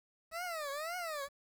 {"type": "tone with vibrato", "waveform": "20% pulse", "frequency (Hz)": 634, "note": "D#5", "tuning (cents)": 32, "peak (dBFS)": -33, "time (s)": [0.31, 1.29], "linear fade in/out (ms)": 50, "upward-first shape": "triangle", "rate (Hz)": 1.9, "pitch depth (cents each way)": 260, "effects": ["10-bit"]}